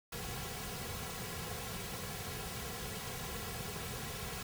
pink noise with comb filter, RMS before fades -42 dBFS, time 0.12-4.43 s, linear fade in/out 5 ms, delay 3.3 ms, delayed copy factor -0.75, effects none

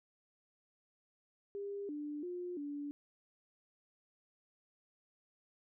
sine tone with pitch steps, 402 / 295.5 / 356.1 / 288.9 Hz, G4 / D4 / F4 / D4, +44 / +11 / +34 / -28 cents, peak -39 dBFS, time 1.55-2.91 s, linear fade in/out 0 ms, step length 340 ms, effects none

